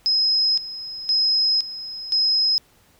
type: tone with tremolo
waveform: sine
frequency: 5110 Hz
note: D#8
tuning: 45 cents sharp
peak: -16 dBFS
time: 0.06-2.58 s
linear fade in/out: 0 ms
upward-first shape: square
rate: 0.97 Hz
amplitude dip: 80%
effects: pink hiss -57 dBFS RMS until 2.99 s